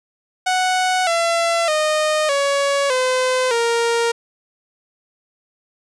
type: tone with pitch steps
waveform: sawtooth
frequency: 740 / 674.7 / 615.1 / 560.8 / 511.3 / 466.2 Hz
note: F#5 / E5 / D#5 / C#5 / C5 / A#4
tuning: 0 / +40 / -20 / +20 / -40 / 0 cents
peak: -12 dBFS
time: 0.46-4.12 s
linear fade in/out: 10 ms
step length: 610 ms
effects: resampled to 22050 Hz + 8-bit